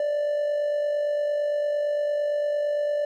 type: tone with amplitude modulation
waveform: triangle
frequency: 587.3 Hz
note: D5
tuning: in tune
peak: -18 dBFS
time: 0-3.05 s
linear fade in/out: 2 ms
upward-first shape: sine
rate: 48.8 Hz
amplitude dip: 45%
effects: tanh soft clip ceiling -14 dBFS